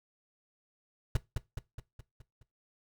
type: noise with echo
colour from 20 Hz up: brown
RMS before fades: -24 dBFS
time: 1.15-1.17 s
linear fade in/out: 5 ms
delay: 210 ms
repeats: 6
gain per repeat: -5 dB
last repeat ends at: 2.43 s
effects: noise-tail reverb RT60 0.2 s tail -18 dB re dry

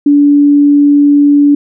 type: tone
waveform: sine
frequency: 288.3 Hz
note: D4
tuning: 32 cents flat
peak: -3 dBFS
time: 0.06-1.55 s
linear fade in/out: 5 ms
effects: none

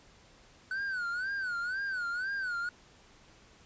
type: tone with vibrato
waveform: triangle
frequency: 1496 Hz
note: F#6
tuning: 19 cents sharp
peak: -30 dBFS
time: 0.71-2.69 s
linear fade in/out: 2 ms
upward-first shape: sine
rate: 2 Hz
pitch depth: 130 cents each way
effects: pink hiss -59 dBFS RMS until 3.65 s + resampled to 16000 Hz

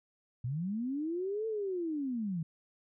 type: linear two-way sweep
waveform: sine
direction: up then down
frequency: 113.8 to 450.2 to 153.9 Hz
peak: -32 dBFS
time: 0.44-2.43 s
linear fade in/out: 5 ms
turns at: 1.47 s
effects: none

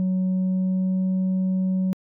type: tone with pitch glide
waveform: sine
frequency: 185.8 to 187.09 Hz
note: F#3 to F#3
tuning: +7 to +19 cents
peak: -17 dBFS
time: 0-1.93 s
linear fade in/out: 0 ms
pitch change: +12 cents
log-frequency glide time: 0.23-1.05 s
effects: tanh soft clip ceiling -19 dBFS

